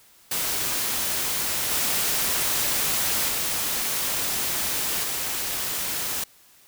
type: noise with level steps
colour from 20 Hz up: white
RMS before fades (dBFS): -26 / -24 / -26 / -28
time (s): 0.31-6.24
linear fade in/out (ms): 5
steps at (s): 1.71 / 3.28 / 5.03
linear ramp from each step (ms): 5
effects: white hiss -55 dBFS RMS until 6.67 s